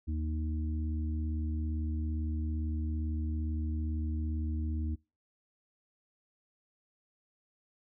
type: harmonic tone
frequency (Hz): 77.7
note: D#2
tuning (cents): -2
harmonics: 1 / 3 / 4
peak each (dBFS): -31 / -41 / -43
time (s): 0.07-4.96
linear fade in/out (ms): 20
effects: noise-tail reverb RT60 0.3 s tail -25 dB re dry